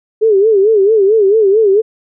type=tone with vibrato; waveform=sine; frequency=415.3 Hz; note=G#4; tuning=in tune; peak=-6 dBFS; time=0.21-1.82 s; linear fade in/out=20 ms; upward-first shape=sine; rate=4.5 Hz; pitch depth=140 cents each way; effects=none